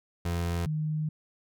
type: tone pair in turn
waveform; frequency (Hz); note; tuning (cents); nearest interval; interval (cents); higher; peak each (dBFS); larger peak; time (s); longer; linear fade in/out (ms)
30% pulse / sine; 85.8 / 154.21; F2 / D#3; -30 / -15; minor seventh; 1015; second; -25 / -27; first; 0.25-0.66 / 0.66-1.09; second; 5
effects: none

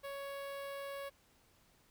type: tone with notch filter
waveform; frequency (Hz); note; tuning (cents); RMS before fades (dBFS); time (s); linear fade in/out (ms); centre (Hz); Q
sawtooth; 557; C#5; +8; -44; 0.03-1.1; 20; 6700; 0.93
effects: pink hiss -69 dBFS RMS until 1.9 s

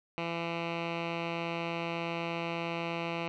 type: tone with low-pass filter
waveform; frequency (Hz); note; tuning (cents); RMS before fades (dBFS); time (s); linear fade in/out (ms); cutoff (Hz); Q
10% pulse; 168.3; E3; +36; -35; 0.18-3.28; 0; 2800; 2.3
effects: none

